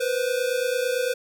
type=tone pair together; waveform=square; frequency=486.5 / 515.4 Hz; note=B4 / C5; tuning=-26 / -26 cents; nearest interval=minor second; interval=100 cents; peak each=-26 dBFS; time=0-1.14 s; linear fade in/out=10 ms; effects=none